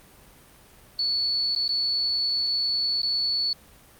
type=tone with dropouts; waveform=sine; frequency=4435 Hz; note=C#8; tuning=in tune; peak=-22 dBFS; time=0.99-3.53 s; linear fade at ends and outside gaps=1 ms; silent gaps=1.55-1.561 / 1.679-1.691 / 3.018-3.031 s; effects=pink hiss -52 dBFS RMS until 3.99 s + Opus 32 kbps